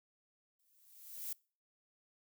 violet noise with exponential growth, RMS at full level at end -39 dBFS, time 0.59-1.33 s, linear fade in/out 5 ms, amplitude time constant 160 ms, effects noise-tail reverb RT60 0.4 s tail -25 dB re dry

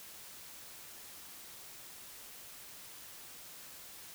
silence, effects white hiss -51 dBFS RMS until 4.14 s

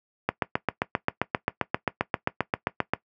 click train, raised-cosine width 0.5 ms, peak -7 dBFS, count 21, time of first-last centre 0.29-2.936 s, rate 7.56 Hz, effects noise-tail reverb RT60 0.1 s tail -18 dB re dry + high-pass 100 Hz 12 dB/octave

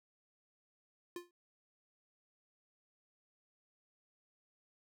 square tone with exponential decay, 350.3 Hz, F4, 5 cents sharp, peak -39 dBFS, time 1.16-1.31 s, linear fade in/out 2 ms, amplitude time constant 32 ms, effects none

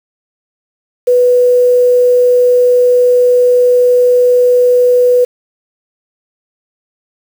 sine tone with quantisation, 493.9 Hz, B4, in tune, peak -5 dBFS, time 1.07-5.25 s, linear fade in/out 10 ms, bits 5, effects none

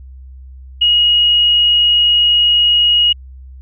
sine tone, 2888 Hz, F#7, 43 cents flat, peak -8 dBFS, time 0.81-3.13 s, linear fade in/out 10 ms, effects added 65 Hz sine -32 dBFS peak until 3.61 s

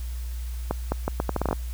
accelerating click train, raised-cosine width 1 ms, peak -10 dBFS, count 11, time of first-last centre 0.71-1.529 s, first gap 210 ms, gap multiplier 0.76, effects added 60 Hz sine -29 dBFS peak until 1.73 s + white hiss -48 dBFS RMS until 1.73 s

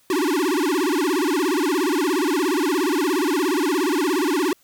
square tone with vibrato, 329 Hz, E4, 3 cents flat, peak -19 dBFS, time 0.1-4.53 s, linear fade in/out 2 ms, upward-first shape sine, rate 17 Hz, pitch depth 280 cents each way, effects white hiss -59 dBFS RMS until 4.63 s

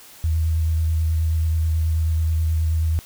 sine tone with vibrato, 80.3 Hz, E2, 45 cents flat, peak -17 dBFS, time 0.24-2.99 s, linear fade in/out 0 ms, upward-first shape triangle, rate 9.3 Hz, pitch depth 28 cents each way, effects white hiss -45 dBFS RMS until 3.05 s

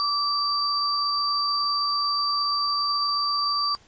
sine tone pair together, 1162 / 4665 Hz, D6 / D8, -19 / -12 cents, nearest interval 2 octaves, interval 2407 cents, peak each -24 dBFS, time 0-3.75 s, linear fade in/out 0 ms, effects pink hiss -56 dBFS RMS until 3.87 s + MP3 32 kbps

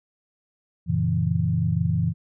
sine chord, F# dominant seventh, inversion none, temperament equal, 92.5 / 116.54 / 138.59 / 164.81 Hz, F#2 / A#2 / C#3 / E3, 0 / 0 / 0 / 0 cents, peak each -26 / -26 / -28 / -23 dBFS, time 0.86-2.14 s, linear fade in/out 50 ms, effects none

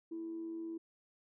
sine tone with amplitude modulation, 329.6 Hz, E4, in tune, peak -37 dBFS, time 0.11-0.78 s, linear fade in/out 10 ms, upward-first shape sine, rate 95.5 Hz, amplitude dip 35%, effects tanh soft clip ceiling -34 dBFS

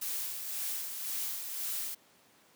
blue noise with tremolo, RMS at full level -35 dBFS, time 0.01-1.95 s, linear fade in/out 10 ms, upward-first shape sine, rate 1.9 Hz, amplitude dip 45%, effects pink hiss -63 dBFS RMS until 2.55 s + high-pass 200 Hz 12 dB/octave

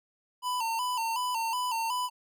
square tone with vibrato, 951 Hz, A#5, 34 cents sharp, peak -29 dBFS, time 0.42-2.1 s, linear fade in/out 50 ms, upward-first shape square, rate 2.7 Hz, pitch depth 80 cents each way, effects none

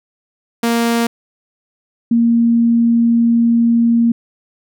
sawtooth / sine tone pair in turn, 233.1 / 233.1 Hz, A#3 / A#3, 0 / 0 cents, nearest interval unison, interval 0 cents, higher neither, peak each -9 dBFS, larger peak neither, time 0.63-1.07 / 2.11-4.12 s, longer second, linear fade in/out 5 ms, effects none

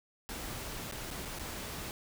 pink noise with dropouts, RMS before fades -41 dBFS, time 0.29-1.91 s, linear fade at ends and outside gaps 0 ms, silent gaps 0.913-0.923 / 1.105-1.111 / 1.251-1.256 / 1.388-1.395 s, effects none

